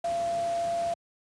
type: tone in noise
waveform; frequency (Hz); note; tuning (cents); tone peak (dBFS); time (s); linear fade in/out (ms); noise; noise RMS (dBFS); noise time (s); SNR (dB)
sine; 683; F5; -39; -26; 0.04-0.94; 5; pink; -42; 0.04-0.94; +13
effects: high-pass 100 Hz 12 dB/octave + resampled to 22050 Hz